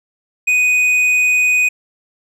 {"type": "tone with tanh clipping", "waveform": "sine", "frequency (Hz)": 2490, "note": "D#7", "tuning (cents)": 1, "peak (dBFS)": -12, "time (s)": [0.47, 1.69], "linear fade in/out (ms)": 10, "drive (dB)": 7, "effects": []}